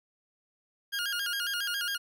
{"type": "tone with vibrato", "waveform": "20% pulse", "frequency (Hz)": 1520, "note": "F#6", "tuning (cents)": 46, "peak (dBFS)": -25, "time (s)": [0.92, 1.98], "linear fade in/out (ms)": 20, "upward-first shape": "square", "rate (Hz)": 7.3, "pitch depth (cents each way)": 110, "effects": []}